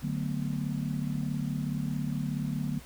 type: chord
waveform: sine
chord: B minor seventh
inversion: first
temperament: just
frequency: 148.16 / 185.21 / 222.2 / 246.9 Hz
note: D3 / F#3 / A3 / B3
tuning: +16 / +2 / +17 / 0 cents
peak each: -32 / -36 / -36 / -36 dBFS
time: 0.02-2.8 s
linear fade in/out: 20 ms
effects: added 60 Hz sine -51 dBFS peak until 2.85 s + pink hiss -51 dBFS RMS until 2.85 s